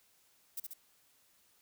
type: noise with echo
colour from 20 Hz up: violet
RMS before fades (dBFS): -39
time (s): 0.57-0.6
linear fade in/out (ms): 5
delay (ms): 68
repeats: 2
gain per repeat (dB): -3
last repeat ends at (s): 0.736
effects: white hiss -69 dBFS RMS until 1.61 s